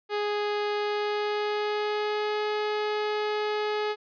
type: tone with pitch glide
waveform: sawtooth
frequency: 415.3 to 422.1 Hz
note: G#4 to G#4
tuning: 0 to +28 cents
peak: -22 dBFS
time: 0.09-3.96 s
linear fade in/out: 50 ms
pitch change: +28 cents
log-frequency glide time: 0.74-2.43 s
effects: resampled to 11025 Hz